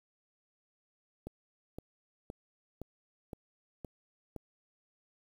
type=click train; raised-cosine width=2 ms; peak=-28 dBFS; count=7; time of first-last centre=1.27-4.363 s; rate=1.94 Hz; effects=9-bit